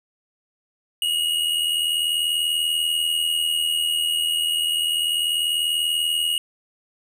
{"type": "tone with amplitude modulation", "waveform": "square", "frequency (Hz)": 2881, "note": "F#7", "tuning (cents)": -47, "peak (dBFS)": -18, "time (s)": [1.02, 6.38], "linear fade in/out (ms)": 2, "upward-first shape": "sine", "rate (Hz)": 80.3, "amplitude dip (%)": 55, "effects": []}